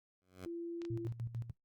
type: tone with exponential growth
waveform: 10% pulse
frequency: 92.1 Hz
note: F#2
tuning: 7 cents flat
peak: -34 dBFS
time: 0.22-0.45 s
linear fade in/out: 0 ms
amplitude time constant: 50 ms
type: tone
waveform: sine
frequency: 339.7 Hz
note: F4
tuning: 48 cents flat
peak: -39 dBFS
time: 0.46-1.07 s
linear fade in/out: 0 ms
type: clicks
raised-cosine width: 0.2 ms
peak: -34 dBFS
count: 2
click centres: 0.818 / 0.851 s
type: tone with tremolo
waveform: sine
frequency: 116.54 Hz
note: A#2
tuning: in tune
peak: -37 dBFS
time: 0.9-1.51 s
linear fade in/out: 5 ms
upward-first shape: square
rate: 6.7 Hz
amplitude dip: 75%
effects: noise-tail reverb RT60 0.1 s tail -18 dB re dry + Opus 48 kbps